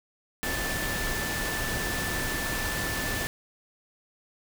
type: tone in noise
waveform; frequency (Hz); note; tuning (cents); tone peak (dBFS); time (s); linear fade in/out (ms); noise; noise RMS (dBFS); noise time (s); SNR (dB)
sine; 1760; A6; 0; -33; 0.43-3.27; 0; pink; -31; 0.43-3.27; -5
effects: none